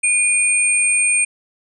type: tone pair together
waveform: sine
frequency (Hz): 2442 / 8702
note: D#7 / C#9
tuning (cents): -33 / -33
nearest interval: octave + minor seventh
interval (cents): 2200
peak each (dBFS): -16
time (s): 0.03-1.25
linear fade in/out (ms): 10
effects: none